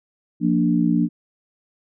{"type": "chord", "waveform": "sine", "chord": "Bb major", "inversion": "second", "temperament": "equal", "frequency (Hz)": [174.61, 233.1, 293.7], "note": ["F3", "Bb3", "D4"], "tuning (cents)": [0, 0, 0], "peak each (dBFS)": -20, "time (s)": [0.4, 1.09], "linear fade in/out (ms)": 50, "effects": []}